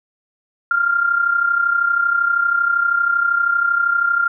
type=tone with amplitude modulation; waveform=sine; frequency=1394 Hz; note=F6; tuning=4 cents flat; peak=-11 dBFS; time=0.71-4.28 s; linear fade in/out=2 ms; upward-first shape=sine; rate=32.7 Hz; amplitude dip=65%; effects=none